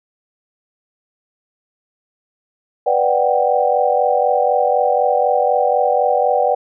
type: chord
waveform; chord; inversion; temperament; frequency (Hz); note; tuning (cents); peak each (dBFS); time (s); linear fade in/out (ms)
sine; G major seventh; first; equal; 493.9 / 587.3 / 740 / 784; B4 / D5 / F#5 / G5; 0 / 0 / 0 / 0; -18; 2.86-6.55; 10
effects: none